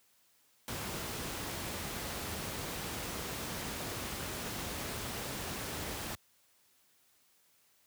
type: noise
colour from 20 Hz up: pink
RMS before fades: -39 dBFS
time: 0.68-6.15 s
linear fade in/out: 0 ms
effects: white hiss -69 dBFS RMS until 7.86 s + high-pass 60 Hz 12 dB/octave